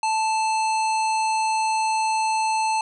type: harmonic tone with a mistuned harmonic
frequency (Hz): 880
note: A5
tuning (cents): 0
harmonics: 1 / 3 / 5 / 7 / 9 / 10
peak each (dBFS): -20 / -30 / -34 / -37 / -39 / -40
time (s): 0.03-2.81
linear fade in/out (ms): 2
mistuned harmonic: 5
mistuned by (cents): -68
effects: none